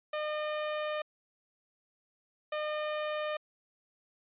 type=tone pair in turn; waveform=sawtooth; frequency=607 / 607 Hz; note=D#5 / D#5; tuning=-43 / -43 cents; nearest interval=unison; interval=0 cents; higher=neither; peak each=-28 dBFS; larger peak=neither; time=0.13-1.02 / 2.52-3.37 s; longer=first; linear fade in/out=5 ms; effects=resampled to 8000 Hz